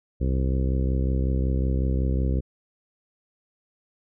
harmonic tone, 65.41 Hz, C2, in tune, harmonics 1 / 2 / 3 / 4 / 5 / 6 / 7 / 8, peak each -22 / -28 / -32 / -34 / -36 / -38 / -39 / -40 dBFS, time 0.2-2.41 s, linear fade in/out 20 ms, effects none

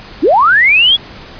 sine linear sweep, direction up, 246.9 to 3414 Hz, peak -5 dBFS, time 0.22-0.97 s, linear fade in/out 20 ms, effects pink hiss -33 dBFS RMS until 1.39 s + resampled to 11025 Hz

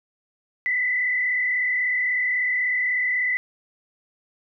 sine tone with frequency modulation, 2000 Hz, B6, 21 cents sharp, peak -20 dBFS, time 0.66-3.37 s, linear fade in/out 0 ms, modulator 36.3 Hz, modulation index 1.2, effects none

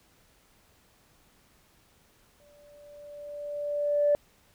sine tone with exponential growth, 584 Hz, D5, 10 cents flat, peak -18 dBFS, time 2.4-4.15 s, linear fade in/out 0 ms, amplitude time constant 380 ms, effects tanh soft clip ceiling -14 dBFS + pink hiss -63 dBFS RMS until 4.54 s

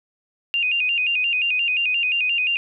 sine tone with vibrato, 2637 Hz, E7, in tune, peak -18 dBFS, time 0.54-2.57 s, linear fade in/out 0 ms, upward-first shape square, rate 5.7 Hz, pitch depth 95 cents each way, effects none

